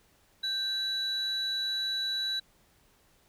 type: tone pair together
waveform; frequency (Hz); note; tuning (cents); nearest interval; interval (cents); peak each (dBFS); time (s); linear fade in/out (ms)
sine; 1568 / 3935; G6 / B7; 0 / -7; octave + major third; 1593; -36 / -28; 0.43-2.4; 10
effects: tanh soft clip ceiling -25 dBFS + pink hiss -65 dBFS RMS until 3.28 s